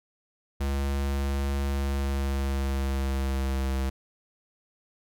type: tone with pitch glide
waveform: square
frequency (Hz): 69.3 to 66.55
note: C#2 to C2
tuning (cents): 0 to +30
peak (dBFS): -26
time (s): 0.6-3.9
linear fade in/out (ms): 10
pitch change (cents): -70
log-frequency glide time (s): 1.78-3.77
effects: none